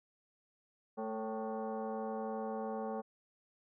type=tone with frequency modulation; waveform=sine; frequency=112.3 Hz; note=A2; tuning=36 cents sharp; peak=-36 dBFS; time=0.97-3.02 s; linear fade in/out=20 ms; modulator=332 Hz; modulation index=2.4; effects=none